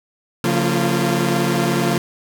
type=tone cluster; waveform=sawtooth; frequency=140 / 177.8 / 228.6 / 344.8 Hz; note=C#3 / F3 / A#3 / F4; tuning=+18 / +31 / -34 / -22 cents; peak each=-18 dBFS; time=0.44-1.98 s; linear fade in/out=2 ms; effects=none